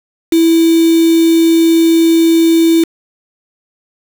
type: tone with quantisation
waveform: sine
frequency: 329.6 Hz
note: E4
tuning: in tune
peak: -6 dBFS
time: 0.32-2.84 s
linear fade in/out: 5 ms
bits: 3
effects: none